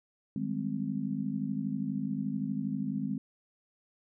sine chord, Ab major seventh, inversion second, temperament just, 155.74 / 194.67 / 207.7 / 259.6 Hz, Eb3 / G3 / Ab3 / C4, +2 / -12 / 0 / -13 cents, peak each -38 / -39 / -34 / -35 dBFS, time 0.36-3.18 s, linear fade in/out 2 ms, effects none

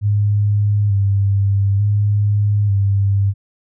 sine tone with vibrato, 101.2 Hz, G#2, 44 cents flat, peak -12 dBFS, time 0.01-3.34 s, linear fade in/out 50 ms, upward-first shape square, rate 0.56 Hz, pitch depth 34 cents each way, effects none

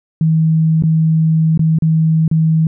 sine tone with dropouts, 160 Hz, D#3, 49 cents sharp, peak -9 dBFS, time 0.21-2.67 s, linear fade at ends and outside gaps 2 ms, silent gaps 0.824-0.836 / 1.576-1.593 / 1.787-1.822 / 2.279-2.313 s, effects none

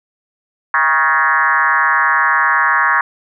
sine tone with frequency modulation, 1396.9 Hz, F6, in tune, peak -10 dBFS, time 0.74-3.01 s, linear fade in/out 2 ms, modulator 148 Hz, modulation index 3.1, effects none

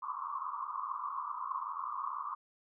pink band-pass noise, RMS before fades -39 dBFS, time 0.02-2.35 s, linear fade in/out 10 ms, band 1000 to 1200 Hz, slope 96 dB/octave, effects none

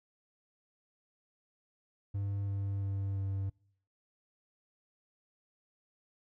triangle tone with pitch steps, 99.8 / 99 / 98.2 / 97.41 Hz, G2 / G2 / G2 / G2, +32 / +18 / +4 / -10 cents, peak -30 dBFS, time 2.14-3.5 s, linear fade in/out 10 ms, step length 340 ms, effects noise-tail reverb RT60 0.6 s tail -25 dB re dry

